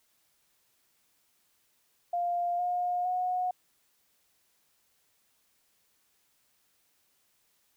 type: tone with pitch steps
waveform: sine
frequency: 700 / 714.3 / 728.9 Hz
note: F5 / F5 / F#5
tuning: +4 / +39 / -26 cents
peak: -27 dBFS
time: 2.13-3.51 s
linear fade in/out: 5 ms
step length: 460 ms
effects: white hiss -71 dBFS RMS until 7.76 s